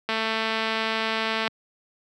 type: click train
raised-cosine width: 0.3 ms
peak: -10 dBFS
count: 309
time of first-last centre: 0.09-1.477 s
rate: 222 Hz
effects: high-pass 150 Hz 12 dB/octave